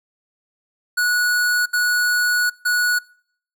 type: tone bursts at uneven times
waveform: square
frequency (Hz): 1465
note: F#6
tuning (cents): -18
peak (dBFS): -17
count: 3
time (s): 0.97-1.66 / 1.73-2.5 / 2.65-2.99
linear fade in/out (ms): 10
effects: noise-tail reverb RT60 0.6 s tail -24 dB re dry